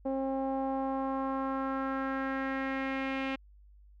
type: tone with low-pass filter sweep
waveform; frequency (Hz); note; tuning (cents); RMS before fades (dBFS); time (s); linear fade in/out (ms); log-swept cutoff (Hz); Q
sawtooth; 268; C4; +42; -33; 0.05-3.36; 10; 640 to 2600; 2.8
effects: added 50 Hz sine -54 dBFS peak until 4 s